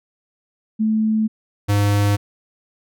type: tone pair in turn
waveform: sine / square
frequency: 218.1 / 102.1 Hz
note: A3 / G#2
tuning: -15 / -29 cents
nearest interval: octave + minor second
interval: 1314 cents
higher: first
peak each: -15 dBFS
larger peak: neither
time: 0.79-1.28 / 1.68-2.17 s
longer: neither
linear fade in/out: 20 ms
effects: none

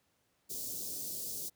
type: band-stop noise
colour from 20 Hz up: white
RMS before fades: -40 dBFS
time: 0.49-1.5 s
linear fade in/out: 20 ms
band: 510 to 4700 Hz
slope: 24 dB/octave
effects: pink hiss -75 dBFS RMS until 1.55 s + high-pass 80 Hz 12 dB/octave

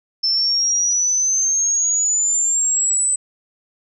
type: exponential sweep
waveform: sine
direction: up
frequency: 5300 to 8080 Hz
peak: -15 dBFS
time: 0.23-3.16 s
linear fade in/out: 10 ms
effects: none

